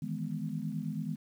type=chord; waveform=sine; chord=E major seventh; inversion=third; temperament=equal; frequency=155.56 / 164.81 / 207.7 / 246.9 Hz; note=D#3 / E3 / G#3 / B3; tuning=0 / 0 / 0 / 0 cents; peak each=-38 / -39 / -38 / -40 dBFS; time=0.02-1.16 s; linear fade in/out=5 ms; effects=10-bit